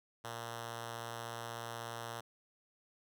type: tone with notch filter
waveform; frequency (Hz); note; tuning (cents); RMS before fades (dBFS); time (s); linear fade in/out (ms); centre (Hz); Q
5% pulse; 116.54; A#2; 0; -44; 0.24-2.21; 10; 280; 1.1
effects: none